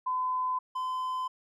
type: tone pair in turn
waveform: sine / triangle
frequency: 1016 / 1022.5 Hz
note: B5 / C6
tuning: +49 / -40 cents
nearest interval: unison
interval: 11 cents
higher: second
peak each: -27 / -28 dBFS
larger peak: first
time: 0.06-0.59 / 0.75-1.28 s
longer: neither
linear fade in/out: 10 ms
effects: none